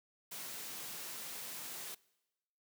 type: high-pass noise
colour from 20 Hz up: white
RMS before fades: -45 dBFS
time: 0.31-1.95 s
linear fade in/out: 10 ms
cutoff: 120 Hz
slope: 48 dB/octave
effects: noise-tail reverb RT60 1.0 s tail -23 dB re dry